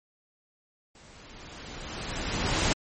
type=noise with level ramp; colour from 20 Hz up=pink; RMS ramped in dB=-53 to -24 dBFS; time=0.95-2.73 s; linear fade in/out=2 ms; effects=MP3 32 kbps